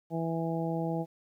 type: harmonic tone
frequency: 164.81 Hz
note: E3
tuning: in tune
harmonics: 1 / 2 / 3 / 4 / 5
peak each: -32 / -35 / -37 / -38 / -39 dBFS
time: 0.1-1.06 s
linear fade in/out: 50 ms
effects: 11-bit